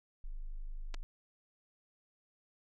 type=tone; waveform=sine; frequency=25.75 Hz; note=G#0; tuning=14 cents flat; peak=-38 dBFS; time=0.24-1.03 s; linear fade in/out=0 ms
type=clicks; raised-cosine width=0.2 ms; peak=-28 dBFS; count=2; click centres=0.942 / 0.945 s
effects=none